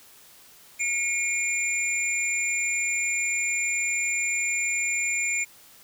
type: tone cluster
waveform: sine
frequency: 2192 / 2399 / 7180 Hz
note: C#7 / D7 / A8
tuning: -20 / +36 / +34 cents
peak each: -28 dBFS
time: 0.79-5.45 s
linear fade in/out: 20 ms
effects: white hiss -52 dBFS RMS until 5.83 s